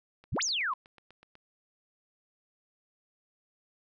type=click train; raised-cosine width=0.3 ms; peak=-38 dBFS; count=10; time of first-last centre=0.24-1.354 s; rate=8.08 Hz
type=exponential two-way sweep; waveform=sine; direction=up then down; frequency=65.41 to 7280 to 967 Hz; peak=-28 dBFS; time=0.32-0.74 s; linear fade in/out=10 ms; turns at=0.43 s
effects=none